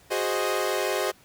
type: chord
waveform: sawtooth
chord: Ab dominant seventh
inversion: third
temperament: equal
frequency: 370 / 415.3 / 523.3 / 622.3 Hz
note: Gb4 / Ab4 / C5 / Eb5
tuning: 0 / 0 / 0 / 0 cents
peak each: -26 dBFS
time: 0.1-1.12 s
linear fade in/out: 20 ms
effects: pink hiss -56 dBFS RMS until 1.24 s + high-pass 60 Hz 12 dB/octave